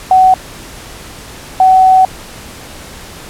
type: tone pair in turn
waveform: sine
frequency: 750 / 752.7 Hz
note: F#5 / F#5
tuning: +23 / +29 cents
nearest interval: unison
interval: 6 cents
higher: second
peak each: -3 dBFS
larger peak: neither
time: 0.11-0.34 / 1.6-2.05 s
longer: second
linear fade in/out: 2 ms
effects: pink hiss -31 dBFS RMS until 3.29 s + low-pass 12000 Hz 12 dB/octave